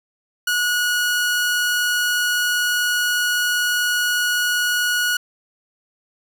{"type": "tone", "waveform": "sawtooth", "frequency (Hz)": 1457, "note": "F#6", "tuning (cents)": -27, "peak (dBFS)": -14, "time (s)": [0.47, 5.17], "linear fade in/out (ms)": 5, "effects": []}